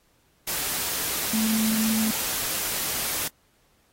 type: tone in noise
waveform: sine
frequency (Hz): 220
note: A3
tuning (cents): 0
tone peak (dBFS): -22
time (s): 1.33-2.11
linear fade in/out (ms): 5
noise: white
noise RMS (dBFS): -28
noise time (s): 0.47-3.28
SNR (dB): +3
effects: pink hiss -65 dBFS RMS until 3.92 s + AAC 48 kbps